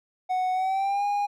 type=tone with pitch glide; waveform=triangle; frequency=740 to 816.4 Hz; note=F#5 to G#5; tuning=0 to -30 cents; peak=-21 dBFS; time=0.29-1.27 s; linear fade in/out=20 ms; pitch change=+170 cents; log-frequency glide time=0.53-1.05 s; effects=none